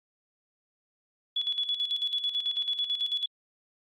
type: tone with tremolo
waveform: sine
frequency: 3403 Hz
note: G#7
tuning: 41 cents sharp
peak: -25 dBFS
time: 1.36-3.26 s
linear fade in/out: 5 ms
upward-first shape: square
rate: 9.1 Hz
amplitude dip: 65%
effects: Opus 32 kbps